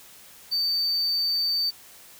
triangle tone, 4585 Hz, D8, 42 cents flat, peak -21 dBFS, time 0.51-1.71 s, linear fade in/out 20 ms, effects white hiss -49 dBFS RMS until 2.19 s

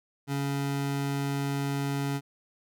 25% pulse tone, 140 Hz, C#3, 18 cents sharp, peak -24 dBFS, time 0.27-2.21 s, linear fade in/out 50 ms, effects none

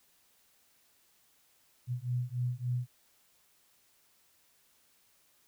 sine beating tone pair, 121.9 / 125.4 Hz, B2 / B2, -22 / +27 cents, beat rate 3.5 Hz, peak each -34 / -34 dBFS, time 1.87-2.88 s, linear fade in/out 50 ms, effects white hiss -68 dBFS RMS until 5.47 s

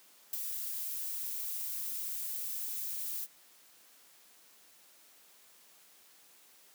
violet noise with ADSR envelope, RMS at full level -32 dBFS, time 0.33-3.27 s, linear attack 4 ms, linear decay 17 ms, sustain -6 dB, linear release 38 ms, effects white hiss -61 dBFS RMS until 6.74 s + high-pass 200 Hz 12 dB/octave

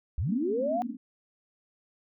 sine linear sweep, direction up, 55.2 to 741 Hz, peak -26 dBFS, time 0.18-0.82 s, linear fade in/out 0 ms
pink band-pass noise, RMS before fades -36 dBFS, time 0.26-0.97 s, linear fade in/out 20 ms, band 230 to 270 Hz, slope 96 dB/octave
effects none

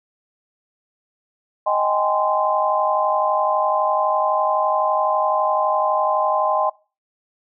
sine chord, Ab major seventh, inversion second, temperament just, 623 / 778.7 / 830.6 / 1038.3 Hz, Eb5 / G5 / Ab5 / C6, +2 / -12 / 0 / -14 cents, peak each -21 / -23 / -23 / -21 dBFS, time 1.66-6.7 s, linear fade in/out 10 ms, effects noise-tail reverb RT60 0.3 s tail -20 dB re dry

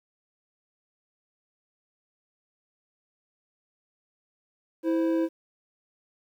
triangle tone pair together, 327.6 / 520 Hz, E4 / C5, -11 / -11 cents, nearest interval minor sixth, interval 800 cents, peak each -21 / -28 dBFS, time 4.83-5.29 s, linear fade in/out 50 ms, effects 10-bit

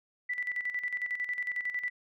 sine tone with tremolo, 1975.5 Hz, B6, in tune, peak -29 dBFS, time 0.29-1.9 s, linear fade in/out 10 ms, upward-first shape square, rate 11 Hz, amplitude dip 65%, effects none

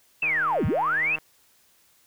sine linear two-way sweep, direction down then up, 2711 to 65.41 to 2711 Hz, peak -21 dBFS, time 0.22-1.16 s, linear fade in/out 5 ms, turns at 0.66 s
click train, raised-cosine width 0.5 ms, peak -24 dBFS, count 150, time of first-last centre 0.23-1.185 s, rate 156 Hz
effects white hiss -61 dBFS RMS until 2.06 s

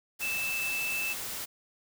sine tone in noise, 2637 Hz, E7, in tune, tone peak -30 dBFS, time 0.21-1.14 s, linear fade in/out 20 ms, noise white, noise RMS -37 dBFS, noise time 0.19-1.46 s, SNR +4 dB, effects none

